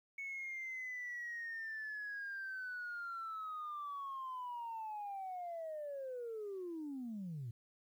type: linear sweep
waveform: sine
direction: down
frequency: 2217 to 109.3 Hz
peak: -40 dBFS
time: 0.18-7.51 s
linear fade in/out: 5 ms
effects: tanh soft clip ceiling -38 dBFS + 12-bit